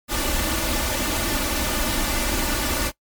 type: noise with comb filter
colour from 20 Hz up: pink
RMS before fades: -23 dBFS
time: 0.08-2.92 s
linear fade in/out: 50 ms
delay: 3.4 ms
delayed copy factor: +0.7
effects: noise-tail reverb RT60 0.1 s tail -20 dB re dry + MP3 96 kbps